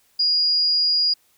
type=tone; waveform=sine; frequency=4868 Hz; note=D#8; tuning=39 cents flat; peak=-16 dBFS; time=0.19-1.14 s; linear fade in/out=10 ms; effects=white hiss -61 dBFS RMS until 1.37 s